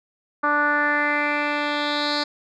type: tone with low-pass filter sweep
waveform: 10% pulse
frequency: 293.7 Hz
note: D4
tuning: in tune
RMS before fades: -22 dBFS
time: 0.43-2.24 s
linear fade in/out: 10 ms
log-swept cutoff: 1300 to 4500 Hz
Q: 4.4
effects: none